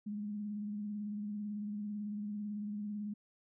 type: tone with vibrato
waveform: sine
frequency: 207.8 Hz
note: G#3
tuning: 1 cent sharp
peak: -37 dBFS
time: 0.06-3.14 s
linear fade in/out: 10 ms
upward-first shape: sine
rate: 18 Hz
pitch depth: 35 cents each way
effects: none